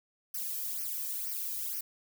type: noise with flanger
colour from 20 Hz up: violet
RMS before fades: -36 dBFS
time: 0.34-1.81 s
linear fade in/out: 5 ms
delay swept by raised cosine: 0.26 to 1.46 ms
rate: 2.1 Hz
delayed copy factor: -0.95
effects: none